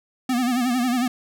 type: tone with vibrato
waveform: square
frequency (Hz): 247.8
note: B3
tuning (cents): +6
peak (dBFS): -20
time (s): 0.29-1.08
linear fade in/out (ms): 5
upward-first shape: sine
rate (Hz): 11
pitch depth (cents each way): 87
effects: none